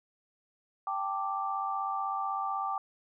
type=chord; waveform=sine; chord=G suspended second; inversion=none; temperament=equal; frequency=784 / 880 / 1174.7 Hz; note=G5 / A5 / D6; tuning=0 / 0 / 0 cents; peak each=-34 / -38 / -33 dBFS; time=0.87-2.78 s; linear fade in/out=2 ms; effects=none